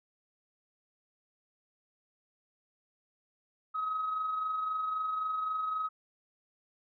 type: tone with amplitude modulation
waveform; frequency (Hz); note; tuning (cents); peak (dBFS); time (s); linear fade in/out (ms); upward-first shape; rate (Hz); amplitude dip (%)
sine; 1271; D#6; +36; -28; 3.74-5.89; 20; sine; 23.8; 40
effects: tanh soft clip ceiling -25 dBFS